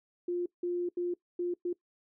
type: tone bursts at uneven times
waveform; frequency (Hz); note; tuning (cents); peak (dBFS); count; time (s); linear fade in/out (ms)
sine; 352; F4; +14; -29; 5; 0.28-0.46 / 0.63-0.89 / 0.97-1.14 / 1.39-1.54 / 1.65-1.73; 5
effects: noise-tail reverb RT60 0.1 s tail -21 dB re dry